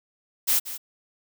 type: noise with echo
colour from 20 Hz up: blue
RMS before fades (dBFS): -21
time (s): 0.47-0.6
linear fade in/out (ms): 20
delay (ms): 180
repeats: 1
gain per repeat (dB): -13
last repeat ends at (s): 0.78
effects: none